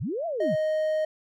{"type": "linear two-way sweep", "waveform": "sine", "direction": "up then down", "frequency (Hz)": [74.8, 698.5, 103.6], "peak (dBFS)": -27, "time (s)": [0, 0.56], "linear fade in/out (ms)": 20, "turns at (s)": 0.26}
{"type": "tone", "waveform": "triangle", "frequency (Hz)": 622.3, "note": "D#5", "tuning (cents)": 0, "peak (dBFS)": -21, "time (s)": [0.4, 1.05], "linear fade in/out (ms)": 5}
{"effects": []}